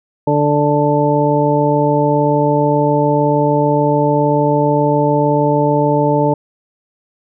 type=harmonic tone; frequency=146.83 Hz; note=D3; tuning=in tune; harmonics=1 / 2 / 3 / 4 / 6; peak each=-17 / -17 / -17 / -17 / -17 dBFS; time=0.27-6.34 s; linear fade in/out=5 ms; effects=none